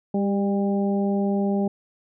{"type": "harmonic tone with a mistuned harmonic", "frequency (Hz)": 199.9, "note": "G3", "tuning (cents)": 34, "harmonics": [1, 2, 3, 4], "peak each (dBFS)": [-21, -27, -31, -33], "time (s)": [0.14, 1.68], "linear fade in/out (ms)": 5, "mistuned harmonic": 2, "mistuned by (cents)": -19, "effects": []}